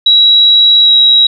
sine tone with pitch glide, 3881 to 3856 Hz, B7 to B7, -31 to -42 cents, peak -3 dBFS, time 0.06-1.27 s, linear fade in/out 5 ms, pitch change -11 cents, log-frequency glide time 0.83-0.9 s, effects none

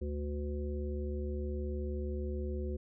harmonic tone with a mistuned harmonic, 73.42 Hz, D2, in tune, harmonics 1 / 3 / 5 / 7, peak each -35 / -43 / -41 / -46 dBFS, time 0.01-2.77 s, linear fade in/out 10 ms, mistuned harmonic 7, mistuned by -25 cents, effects none

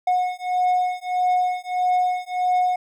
triangle beating tone pair, 727 / 728.6 Hz, F#5 / F#5, -31 / -27 cents, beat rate 1.6 Hz, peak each -20 / -20 dBFS, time 0.07-2.76 s, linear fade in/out 5 ms, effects none

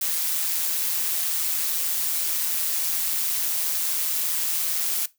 blue noise with amplitude modulation, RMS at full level -23 dBFS, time 0.01-5.06 s, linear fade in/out 5 ms, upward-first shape sine, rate 163 Hz, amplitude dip 45%, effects noise-tail reverb RT60 0.2 s tail -18 dB re dry

